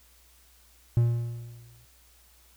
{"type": "tone with exponential decay", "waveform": "triangle", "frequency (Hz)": 118.2, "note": "A#2", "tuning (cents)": 24, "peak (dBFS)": -15, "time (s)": [0.97, 1.85], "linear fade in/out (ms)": 0, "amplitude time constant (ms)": 190, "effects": ["added 60 Hz sine -60 dBFS peak until 2.56 s", "white hiss -60 dBFS RMS until 2.56 s"]}